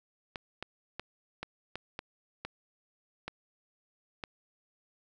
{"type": "clicks", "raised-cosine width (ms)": 0.3, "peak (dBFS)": -21, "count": 9, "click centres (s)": [0.358, 0.626, 0.996, 1.43, 1.756, 1.991, 2.45, 3.28, 4.238], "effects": []}